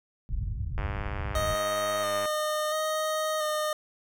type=low-pass noise; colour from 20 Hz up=white; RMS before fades=-32 dBFS; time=0.29-1.55 s; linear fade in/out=0 ms; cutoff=100 Hz; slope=24 dB/octave
type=click train; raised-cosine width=0.5 ms; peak=-21 dBFS; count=150; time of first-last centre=0.78-2.255 s; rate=101 Hz
type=tone with vibrato; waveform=25% pulse; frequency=617 Hz; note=D#5; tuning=15 cents flat; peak=-23 dBFS; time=1.35-3.73 s; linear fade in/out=2 ms; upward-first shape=square; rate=0.73 Hz; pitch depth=18 cents each way
effects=none